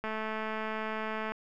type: click train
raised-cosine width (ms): 0.5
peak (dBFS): -21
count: 280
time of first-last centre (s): 0.04-1.32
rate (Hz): 218
effects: none